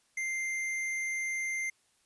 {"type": "tone with hard clipping", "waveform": "sine", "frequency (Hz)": 2093, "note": "C7", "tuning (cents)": 0, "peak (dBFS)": -33, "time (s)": [0.17, 1.7], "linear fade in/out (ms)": 5, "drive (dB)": 10, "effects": ["white hiss -70 dBFS RMS until 2.05 s", "resampled to 24000 Hz"]}